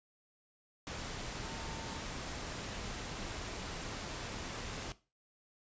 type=tone in noise; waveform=sine; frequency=903 Hz; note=A5; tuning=45 cents sharp; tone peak=-49 dBFS; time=1.43-2.01 s; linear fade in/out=0 ms; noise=pink; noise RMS=-42 dBFS; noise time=0.87-4.92 s; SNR=-10 dB; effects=noise-tail reverb RT60 0.3 s tail -17 dB re dry + resampled to 16000 Hz